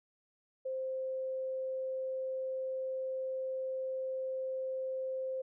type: tone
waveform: sine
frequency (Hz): 523.3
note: C5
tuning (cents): 0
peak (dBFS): -34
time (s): 0.65-5.42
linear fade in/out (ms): 10
effects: none